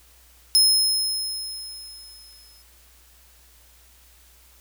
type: tone with exponential decay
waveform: sawtooth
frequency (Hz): 5160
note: E8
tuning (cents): -38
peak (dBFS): -10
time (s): 0.55-2.62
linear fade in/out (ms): 0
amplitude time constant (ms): 450
effects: added 60 Hz sine -55 dBFS peak until 4.6 s + white hiss -55 dBFS RMS until 4.6 s